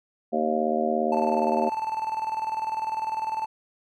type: harmonic tone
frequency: 77.4 Hz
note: D#2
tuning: 9 cents flat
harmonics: 3 / 4 / 5 / 6 / 7 / 8 / 9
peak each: -28 / -35 / -29 / -39 / -29 / -30 / -27 dBFS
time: 0.32-1.7 s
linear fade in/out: 20 ms
type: tone with tremolo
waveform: triangle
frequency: 880 Hz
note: A5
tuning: in tune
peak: -22 dBFS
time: 1.12-3.46 s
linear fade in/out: 5 ms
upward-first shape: square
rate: 20 Hz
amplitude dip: 60%
effects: none